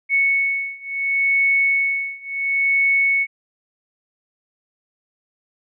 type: beating tone pair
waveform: sine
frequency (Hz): 2212 / 2212.71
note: C#7 / C#7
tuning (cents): -4 / -4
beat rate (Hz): 0.71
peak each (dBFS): -20 / -19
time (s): 0.09-3.27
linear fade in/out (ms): 50
effects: none